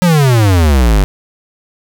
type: exponential sweep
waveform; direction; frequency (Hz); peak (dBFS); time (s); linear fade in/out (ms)
square; down; 185 to 46.34; -7; 0.02-1.04; 0
effects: 8-bit